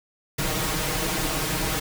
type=noise with comb filter; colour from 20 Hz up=pink; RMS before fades=-26 dBFS; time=0.38-1.8 s; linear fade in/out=10 ms; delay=6.4 ms; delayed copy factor=+0.85; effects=none